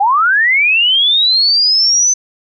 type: linear sweep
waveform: sine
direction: up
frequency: 760 to 6140 Hz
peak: -8 dBFS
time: 0-2.14 s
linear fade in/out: 10 ms
effects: none